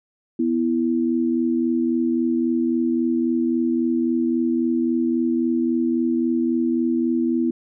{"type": "tone pair together", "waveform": "sine", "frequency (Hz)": [247.1, 330.8], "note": ["B3", "E4"], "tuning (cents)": [1, 6], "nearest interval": "perfect fourth", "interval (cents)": 505, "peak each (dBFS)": [-20, -21], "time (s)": [0.39, 7.51], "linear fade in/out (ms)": 5, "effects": []}